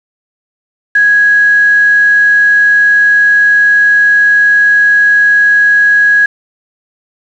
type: tone with quantisation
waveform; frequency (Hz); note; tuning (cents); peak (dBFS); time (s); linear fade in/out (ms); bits
sine; 1661.2; G#6; 0; -4; 0.95-6.26; 5; 4
effects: low-pass 4000 Hz 12 dB/octave